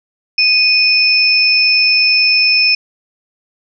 sine tone pair together, 2489 / 5278 Hz, D#7 / E8, 0 / +1 cents, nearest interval octave + minor second, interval 1301 cents, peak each -11 dBFS, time 0.38-2.75 s, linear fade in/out 5 ms, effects none

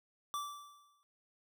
square tone with exponential decay, 1164 Hz, D6, 16 cents flat, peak -35 dBFS, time 0.34-1.03 s, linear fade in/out 0 ms, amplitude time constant 150 ms, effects none

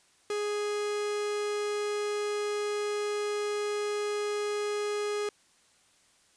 45% pulse tone, 415.3 Hz, G#4, in tune, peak -29 dBFS, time 0.3-5.29 s, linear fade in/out 2 ms, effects white hiss -64 dBFS RMS until 6.36 s + resampled to 22050 Hz

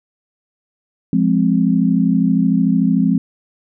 sine chord, F minor, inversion none, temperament equal, 174.61 / 207.7 / 261.6 Hz, F3 / Ab3 / C4, 0 / 0 / 0 cents, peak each -16 dBFS, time 1.13-3.18 s, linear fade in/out 2 ms, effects none

